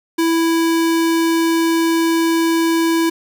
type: tone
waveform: square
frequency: 330 Hz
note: E4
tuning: 2 cents sharp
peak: -14 dBFS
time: 0.18-3.1 s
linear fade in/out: 10 ms
effects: 8-bit